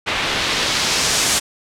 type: noise with low-pass filter sweep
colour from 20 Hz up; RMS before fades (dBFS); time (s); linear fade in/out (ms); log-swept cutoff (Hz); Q
white; -19; 0.06-1.4; 20; 2700 to 8100; 1.1
effects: none